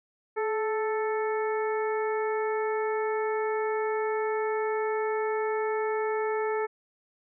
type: harmonic tone with a mistuned harmonic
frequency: 440 Hz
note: A4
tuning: in tune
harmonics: 1 / 2 / 3 / 4 / 5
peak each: -27 / -33 / -37 / -39 / -41 dBFS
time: 0.36-6.67 s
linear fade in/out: 20 ms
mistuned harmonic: 1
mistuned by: -39 cents
effects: none